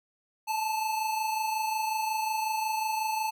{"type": "tone pair together", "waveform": "square", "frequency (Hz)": [870, 895.5], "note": ["A5", "A5"], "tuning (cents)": [-20, 30], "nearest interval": "minor second", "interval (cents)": 50, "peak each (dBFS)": [-29, -37], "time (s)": [0.47, 3.31], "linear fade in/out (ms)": 20, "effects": []}